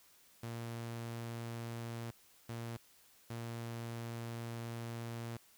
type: tone bursts at uneven times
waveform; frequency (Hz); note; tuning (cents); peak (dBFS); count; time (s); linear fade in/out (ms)
sawtooth; 116.4; A#2; -2; -37; 3; 0.43-2.11 / 2.49-2.77 / 3.3-5.37; 5
effects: white hiss -65 dBFS RMS until 5.57 s